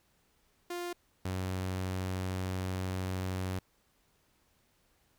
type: tone pair in turn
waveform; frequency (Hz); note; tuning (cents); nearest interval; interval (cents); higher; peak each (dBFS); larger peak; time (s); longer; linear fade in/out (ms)
sawtooth; 350.6 / 93.11; F4 / F#2; +7 / +11; octave + major seventh; 2296; first; -32 / -29; second; 0.7-0.93 / 1.25-3.59; second; 5
effects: pink hiss -71 dBFS RMS until 5.18 s